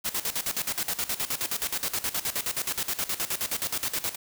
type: noise with tremolo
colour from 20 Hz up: white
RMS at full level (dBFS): -28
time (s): 0.04-4.16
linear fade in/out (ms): 20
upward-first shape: square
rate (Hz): 9.5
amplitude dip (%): 80
effects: none